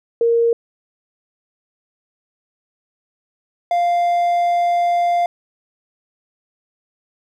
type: tone pair in turn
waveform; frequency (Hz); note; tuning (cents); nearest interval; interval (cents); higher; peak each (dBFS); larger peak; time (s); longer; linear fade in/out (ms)
sine / triangle; 465.4 / 697.3; A#4 / F5; -3 / -3; perfect fifth; 700; second; -12; neither; 0.21-0.53 / 3.71-5.26; second; 2
effects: none